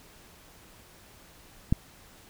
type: click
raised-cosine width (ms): 5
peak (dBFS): -9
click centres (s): 1.725
effects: pink hiss -54 dBFS RMS until 2.29 s